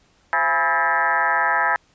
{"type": "tone with frequency modulation", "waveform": "sine", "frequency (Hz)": 1295, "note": "E6", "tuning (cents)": -31, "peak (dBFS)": -16, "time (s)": [0.33, 1.76], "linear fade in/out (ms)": 0, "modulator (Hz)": 154, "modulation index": 3.7, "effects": ["pink hiss -59 dBFS RMS until 1.94 s", "resampled to 16000 Hz"]}